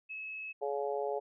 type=tone; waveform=sine; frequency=2584 Hz; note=E7; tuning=35 cents flat; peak=-39 dBFS; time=0.09-0.53 s; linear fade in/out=20 ms
type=harmonic tone; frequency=141 Hz; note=C#3; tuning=30 cents sharp; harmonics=3 / 4 / 5 / 6; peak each=-35 / -37 / -39 / -41 dBFS; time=0.61-1.2 s; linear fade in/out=20 ms
effects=none